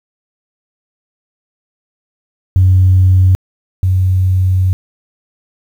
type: tone pair in turn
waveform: sine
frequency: 92.9 / 92.9 Hz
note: F#2 / F#2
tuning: +7 / +7 cents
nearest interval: unison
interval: 0 cents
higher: neither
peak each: -4 / -8 dBFS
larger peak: first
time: 2.56-3.35 / 3.83-4.73 s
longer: second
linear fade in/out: 0 ms
effects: tanh soft clip ceiling -1 dBFS + 7-bit